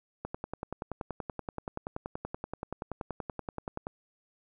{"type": "click train", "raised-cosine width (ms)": 1, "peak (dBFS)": -21, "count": 39, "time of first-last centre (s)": [0.25, 3.869], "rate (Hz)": 10.5, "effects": []}